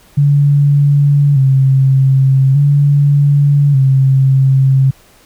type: tone with vibrato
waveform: sine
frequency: 138.59 Hz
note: C#3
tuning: in tune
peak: -6 dBFS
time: 0.17-4.91 s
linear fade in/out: 10 ms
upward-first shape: square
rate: 0.42 Hz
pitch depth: 57 cents each way
effects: pink hiss -46 dBFS RMS until 5.25 s